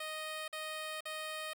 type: tone bursts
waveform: 10% pulse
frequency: 622.3 Hz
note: D#5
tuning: in tune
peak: -31 dBFS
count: 3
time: 0-1.534 s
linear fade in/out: 5 ms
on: 480 ms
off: 47 ms
effects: none